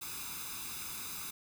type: noise with comb filter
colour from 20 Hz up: white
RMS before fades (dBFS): -42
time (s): 0.01-1.31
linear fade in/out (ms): 10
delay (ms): 0.8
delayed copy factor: +0.8
effects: none